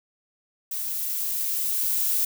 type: noise with level ramp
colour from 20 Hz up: violet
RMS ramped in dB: -30 to -23 dBFS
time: 0.71-2.25 s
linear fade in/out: 5 ms
effects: none